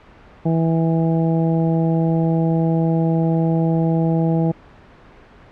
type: harmonic tone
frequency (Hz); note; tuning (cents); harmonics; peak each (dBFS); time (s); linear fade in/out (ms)
163.7; E3; -12; 1 / 2 / 3 / 4 / 5; -16 / -22 / -26 / -28 / -30; 0.45-4.52; 10
effects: pink hiss -45 dBFS RMS until 5.51 s + low-pass 2000 Hz 12 dB/octave